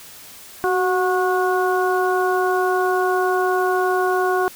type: harmonic tone with a mistuned harmonic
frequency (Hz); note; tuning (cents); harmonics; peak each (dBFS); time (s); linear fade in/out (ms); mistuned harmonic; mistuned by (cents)
364.7; F#4; -25; 1 / 2 / 3 / 4; -19 / -22 / -24 / -25; 0.64-4.48; 0; 1; +36
effects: white hiss -41 dBFS RMS until 4.55 s